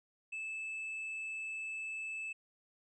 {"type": "tone", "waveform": "triangle", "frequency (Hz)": 2621, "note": "E7", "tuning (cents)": -11, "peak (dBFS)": -37, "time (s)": [0.32, 2.33], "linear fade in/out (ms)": 10, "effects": ["resampled to 22050 Hz"]}